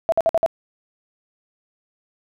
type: tone bursts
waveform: sine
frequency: 660 Hz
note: E5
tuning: 2 cents sharp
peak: -13 dBFS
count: 5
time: 0.09-0.462 s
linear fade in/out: 0 ms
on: 32 ms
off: 53 ms
effects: none